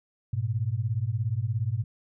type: beating tone pair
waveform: sine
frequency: 103.4 / 120.4 Hz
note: G#2 / B2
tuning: -7 / -44 cents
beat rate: 17 Hz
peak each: -28 dBFS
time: 0.33-1.84 s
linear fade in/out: 5 ms
effects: none